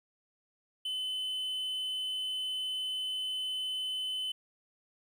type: tone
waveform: triangle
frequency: 3033 Hz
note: F#7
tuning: 42 cents sharp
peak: -31 dBFS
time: 0.85-4.32 s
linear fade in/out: 5 ms
effects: 11-bit